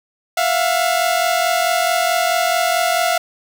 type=tone pair together; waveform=sawtooth; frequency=670 / 714.6 Hz; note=E5 / F5; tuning=+28 / +40 cents; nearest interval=minor second; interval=112 cents; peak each=-14 dBFS; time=0.37-3.18 s; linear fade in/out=5 ms; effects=none